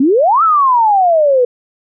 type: exponential two-way sweep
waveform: sine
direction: up then down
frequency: 249.7 to 1352 to 480.1 Hz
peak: -7 dBFS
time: 0-1.45 s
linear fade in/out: 5 ms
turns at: 0.43 s
effects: none